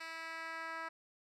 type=tone with band-pass filter sweep; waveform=10% pulse; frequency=326.1 Hz; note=E4; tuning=19 cents flat; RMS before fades=-44 dBFS; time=0-0.89 s; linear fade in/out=10 ms; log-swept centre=2800 to 1400 Hz; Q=1.2; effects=none